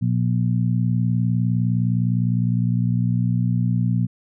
harmonic tone, 59.7 Hz, A#1, 42 cents sharp, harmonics 2 / 3 / 4, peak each -19 / -22 / -27 dBFS, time 0.01-4.07 s, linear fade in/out 20 ms, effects none

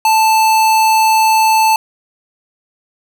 square tone, 880 Hz, A5, in tune, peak -9 dBFS, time 0.05-1.76 s, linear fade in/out 2 ms, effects none

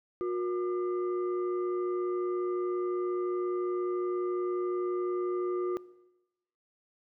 sine tone with frequency modulation, 361.3 Hz, F#4, 41 cents flat, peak -29 dBFS, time 0.21-5.77 s, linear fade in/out 0 ms, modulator 837 Hz, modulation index 0.49, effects noise-tail reverb RT60 1.0 s tail -20 dB re dry

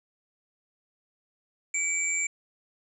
sine tone pair together, 2300 / 7285 Hz, D7 / A#8, -37 / -41 cents, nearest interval octave + minor sixth, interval 1996 cents, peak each -28 dBFS, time 1.74-2.27 s, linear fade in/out 5 ms, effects none

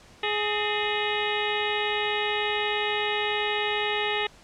harmonic tone with a mistuned harmonic, 418.9 Hz, G#4, 15 cents sharp, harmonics 1 / 2 / 3 / 4 / 5 / 6 / 7 / 8 / 9, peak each -30 / -31 / -36 / -33 / -33 / -34 / -33 / -37 / -35 dBFS, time 0.23-4.27 s, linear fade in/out 5 ms, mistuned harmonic 4, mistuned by +130 cents, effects pink hiss -52 dBFS RMS until 4.43 s + low-pass 7000 Hz 12 dB/octave

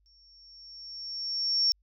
sine tone with exponential growth, 5480 Hz, F8, 34 cents flat, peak -20 dBFS, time 0.06-1.72 s, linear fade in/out 0 ms, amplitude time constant 360 ms, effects added 50 Hz sine -65 dBFS peak until 1.82 s

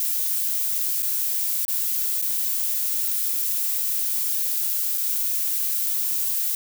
violet noise with dropouts, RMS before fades -24 dBFS, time 0-6.55 s, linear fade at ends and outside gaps 1 ms, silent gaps 1.023-1.029 / 1.651-1.681 / 2.216-2.223 / 4.976-4.98 s, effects none

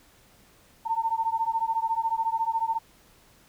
sine beating tone pair, 897 / 911 Hz, A5 / A#5, +33 / -40 cents, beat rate 14 Hz, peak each -27 dBFS, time 0.85-2.79 s, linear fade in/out 20 ms, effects pink hiss -58 dBFS RMS until 3.48 s

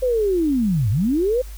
sine linear two-way sweep, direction down then up, 523 to 92.5 to 523 Hz, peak -16 dBFS, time 0.02-1.42 s, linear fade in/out 10 ms, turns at 0.9 s, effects added 50 Hz sine -32 dBFS peak until 1.57 s + white hiss -46 dBFS RMS until 1.57 s

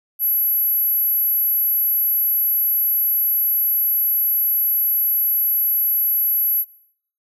sine tone, 11670 Hz, F#9, 25 cents flat, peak -14 dBFS, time 0.19-6.65 s, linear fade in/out 50 ms, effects noise-tail reverb RT60 0.6 s tail -20 dB re dry + tanh soft clip ceiling -10 dBFS

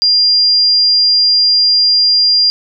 sine tone, 4800 Hz, D8, 37 cents sharp, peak -7 dBFS, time 0.02-2.5 s, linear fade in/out 0 ms, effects none

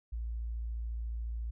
sine tone, 57.1 Hz, A#1, 35 cents flat, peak -34 dBFS, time 0.12-1.51 s, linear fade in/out 10 ms, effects none

